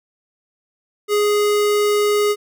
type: tone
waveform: square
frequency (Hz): 415.3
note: G#4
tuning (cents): 0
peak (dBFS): -15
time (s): 1.08-2.36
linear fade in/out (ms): 50
effects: none